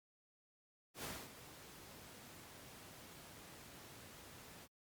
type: noise with ADSR envelope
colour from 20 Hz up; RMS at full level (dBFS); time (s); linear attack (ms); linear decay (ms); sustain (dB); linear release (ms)
pink; -44; 0.94-4.68; 97; 250; -12; 42
effects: high-pass 80 Hz 12 dB/octave + Opus 48 kbps